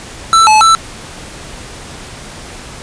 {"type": "tone with pitch steps", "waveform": "square", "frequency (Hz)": [1329, 863, 1327], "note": ["E6", "A5", "E6"], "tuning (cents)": [14, -34, 11], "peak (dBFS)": -5, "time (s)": [0.33, 0.75], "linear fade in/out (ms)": 0, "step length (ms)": 140, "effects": ["pink hiss -30 dBFS RMS until 2.82 s", "resampled to 22050 Hz"]}